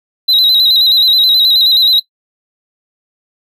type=tone with vibrato; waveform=triangle; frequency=3928 Hz; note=B7; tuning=10 cents flat; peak=-5 dBFS; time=0.28-2 s; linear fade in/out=10 ms; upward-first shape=square; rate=9.4 Hz; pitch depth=50 cents each way; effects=noise-tail reverb RT60 0.1 s tail -19 dB re dry